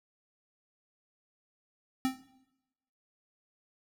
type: tone with exponential decay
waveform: square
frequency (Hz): 261.6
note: C4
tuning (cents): 0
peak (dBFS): -24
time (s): 2.05-2.23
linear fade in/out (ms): 0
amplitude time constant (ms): 37
effects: noise-tail reverb RT60 0.9 s tail -17 dB re dry